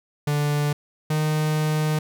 45% pulse tone pair in turn, 146.8 / 153.97 Hz, D3 / D#3, 0 / -18 cents, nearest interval minor second, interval 82 cents, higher second, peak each -20 dBFS, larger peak neither, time 0.27-0.73 / 1.1-1.99 s, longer second, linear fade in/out 5 ms, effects none

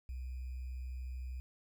sine tone with sample-and-hold, 63.4 Hz, B1, 46 cents sharp, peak -39 dBFS, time 0.09-1.4 s, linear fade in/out 0 ms, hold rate 2450 Hz, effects none

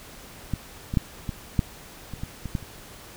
clicks, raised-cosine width 5 ms, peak -13 / -16 / -7 / -16 / -7 / -22 / -18 / -20 / -13 / -30 dBFS, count 10, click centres 0.537 / 0.939 / 0.972 / 1.292 / 1.592 / 2.137 / 2.235 / 2.457 / 2.552 / 2.627 s, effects pink hiss -45 dBFS RMS until 3.16 s

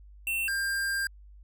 square tone pair in turn, 2700 / 1596.2 Hz, E7 / G6, +41 / +31 cents, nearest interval major sixth, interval 910 cents, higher first, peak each -28 dBFS, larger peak neither, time 0.27-0.48 / 0.48-1.07 s, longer second, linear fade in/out 2 ms, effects added 50 Hz sine -48 dBFS peak until 1.43 s

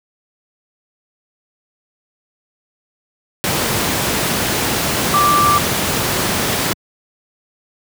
sine tone in noise, 1174.7 Hz, D6, in tune, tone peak -11 dBFS, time 5.14-5.58 s, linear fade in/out 0 ms, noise pink, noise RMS -17 dBFS, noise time 3.44-6.73 s, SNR +3 dB, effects high-pass 100 Hz 12 dB/octave

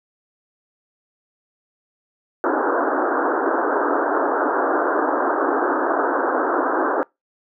pink band-pass noise, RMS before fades -20 dBFS, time 2.44-7.03 s, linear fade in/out 0 ms, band 270 to 1600 Hz, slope 96 dB/octave, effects noise-tail reverb RT60 0.2 s tail -25 dB re dry

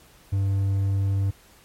triangle tone, 98 Hz, G2, in tune, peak -18 dBFS, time 0.32-1.31 s, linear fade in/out 10 ms, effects pink hiss -54 dBFS RMS until 1.64 s + MP3 64 kbps

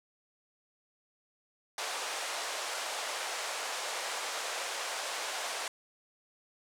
pink band-pass noise, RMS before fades -37 dBFS, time 1.78-5.68 s, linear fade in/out 2 ms, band 540 to 9300 Hz, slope 24 dB/octave, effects none

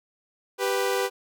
sawtooth tone pair together, 392 / 493.9 Hz, G4 / B4, 0 / 0 cents, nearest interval major third, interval 400 cents, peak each -22 dBFS, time 0.58-1.1 s, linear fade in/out 50 ms, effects none

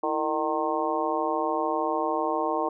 harmonic tone with a mistuned harmonic, 153.1 Hz, D#3, 28 cents flat, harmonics 2 / 3 / 4 / 5 / 6 / 7, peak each -31 / -31 / -31 / -31 / -31 / -31 dBFS, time 0.03-2.69 s, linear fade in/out 5 ms, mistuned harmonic 2, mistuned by +120 cents, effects none

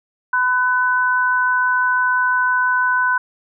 sine tone pair together, 1006.5 / 1501 Hz, B5 / F#6, +33 / +24 cents, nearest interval perfect fifth, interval 691 cents, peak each -18 / -16 dBFS, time 0.33-3.18 s, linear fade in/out 5 ms, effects none

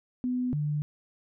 sine tone pair in turn, 250 / 148.65 Hz, B3 / D3, +21 / +21 cents, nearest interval major sixth, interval 900 cents, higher first, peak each -26 dBFS, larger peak neither, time 0.24-0.53 / 0.53-0.82 s, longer neither, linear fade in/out 0 ms, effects none

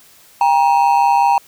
triangle ring-modulated tone, 871 Hz, A5, 18 cents flat, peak -5 dBFS, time 0.41-1.38 s, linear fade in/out 2 ms, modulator 72.5 Hz, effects white hiss -47 dBFS RMS until 1.47 s

